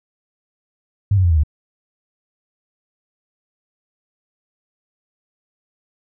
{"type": "tone with pitch steps", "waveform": "sine", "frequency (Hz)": [100.8, 93.51, 86.74, 80.47, 74.65], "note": ["G2", "F#2", "F2", "E2", "D2"], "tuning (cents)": [49, 19, -11, -41, 29], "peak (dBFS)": -11, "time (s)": [1.11, 1.435], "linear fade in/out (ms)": 5, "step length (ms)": 65, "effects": []}